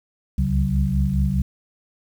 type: tone cluster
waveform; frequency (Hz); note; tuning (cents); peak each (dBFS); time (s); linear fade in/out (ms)
sine; 66.6 / 71.4 / 138.2 / 189.1; C2 / D2 / C#3 / F#3; +31 / -48 / -5 / +38; -23; 0.38-1.42; 5
effects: 8-bit